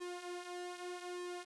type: tone with flanger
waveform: sawtooth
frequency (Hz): 356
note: F4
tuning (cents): +33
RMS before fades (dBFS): -45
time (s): 0-1.45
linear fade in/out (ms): 20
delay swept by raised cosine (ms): 1.4 to 6.5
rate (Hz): 0.82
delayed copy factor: -0.6
effects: resampled to 24000 Hz + 11-bit